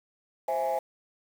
sine chord, C augmented, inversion none, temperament equal with one note detuned, 525.4 / 659.3 / 830.6 Hz, C5 / E5 / G#5, +7 / 0 / 0 cents, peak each -29 / -29 / -28 dBFS, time 0.48-0.79 s, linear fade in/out 5 ms, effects tanh soft clip ceiling -21 dBFS + 8-bit

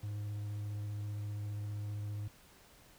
triangle tone with vibrato, 103.83 Hz, G#2, in tune, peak -35 dBFS, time 0.03-2.28 s, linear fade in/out 5 ms, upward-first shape triangle, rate 15 Hz, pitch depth 15 cents each way, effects pink hiss -61 dBFS RMS until 2.98 s

